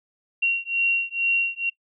sine beating tone pair, 2747 / 2749.2 Hz, F7 / F7, -29 / -28 cents, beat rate 2.2 Hz, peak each -23 dBFS, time 0.42-1.7 s, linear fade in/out 10 ms, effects noise-tail reverb RT60 0.1 s tail -22 dB re dry

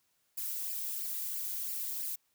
violet noise with flanger, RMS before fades -37 dBFS, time 0.37-2.16 s, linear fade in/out 10 ms, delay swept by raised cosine 0.4 to 2.1 ms, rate 3 Hz, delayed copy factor +0.6, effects white hiss -75 dBFS RMS until 2.34 s

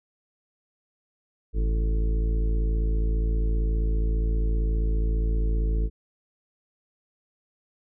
harmonic tone with a mistuned harmonic, 55 Hz, A1, in tune, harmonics 1 / 2 / 3 / 4 / 5 / 6 / 7 / 8, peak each -21 / -37 / -37 / -44 / -44 / -40 / -50 / -39 dBFS, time 1.53-5.9 s, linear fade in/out 50 ms, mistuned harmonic 1, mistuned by -130 cents, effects none

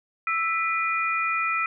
sine tone cluster, 1320 / 1987 / 2430 Hz, E6 / B6 / D#7, +2 / +10 / -42 cents, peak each -25 / -30 / -27 dBFS, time 0.27-1.66 s, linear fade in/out 2 ms, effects none

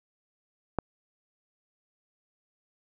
click, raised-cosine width 1 ms, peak -12 dBFS, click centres 0.787 s, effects none

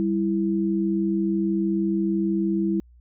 sine tone pair together, 196.22 / 330 Hz, G3 / E4, +2 / +2 cents, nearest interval major sixth, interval 900 cents, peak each -23 dBFS, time 0-2.8 s, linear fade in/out 0 ms, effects added 60 Hz sine -49 dBFS peak until 3 s

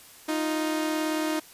sawtooth tone pair together, 311.1 / 349.2 Hz, D#4 / F4, 0 / 0 cents, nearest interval major second, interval 200 cents, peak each -22 / -30 dBFS, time 0.28-1.4 s, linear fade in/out 10 ms, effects white hiss -50 dBFS RMS until 1.53 s + resampled to 32000 Hz

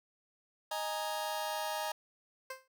sawtooth chord, D# suspended fourth, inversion none, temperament just, 622.3 / 829.7 / 933.4 Hz, D#5 / G#5 / A#5, 0 / -2 / +2 cents, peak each -35 dBFS, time 0.71-1.92 s, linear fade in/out 5 ms
15% pulse tone with exponential decay, 523.3 Hz, C5, in tune, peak -31 dBFS, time 2.5-2.68 s, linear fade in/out 5 ms, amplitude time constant 37 ms
effects none

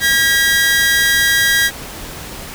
sawtooth tone pair together, 1624 / 1925.7 Hz, G#6 / B6, -39 / -44 cents, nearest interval minor third, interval 295 cents, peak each -10 / -11 dBFS, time 0-1.71 s, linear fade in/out 50 ms, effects pink hiss -30 dBFS RMS until 2.54 s

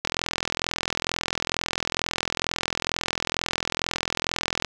click train, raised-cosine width 0.2 ms, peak -6 dBFS, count 195, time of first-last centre 0.05-4.647 s, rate 42.2 Hz, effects none

